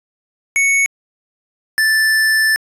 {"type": "tone pair in turn", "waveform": "square", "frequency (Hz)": [2217, 1759.6], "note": ["C#7", "A6"], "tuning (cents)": [0, 0], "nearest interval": "major third", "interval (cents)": 400, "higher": "first", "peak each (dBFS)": -12, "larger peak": "neither", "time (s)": [[0.56, 0.86], [1.78, 2.56]], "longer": "second", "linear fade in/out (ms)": 0, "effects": ["resampled to 32000 Hz"]}